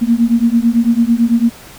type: beating tone pair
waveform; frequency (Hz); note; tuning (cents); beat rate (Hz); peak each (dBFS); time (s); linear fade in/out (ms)
sine; 228.8 / 237.8; A#3 / A#3; -32 / +35; 9; -12; 0.01-1.5; 20
effects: pink hiss -37 dBFS RMS until 1.78 s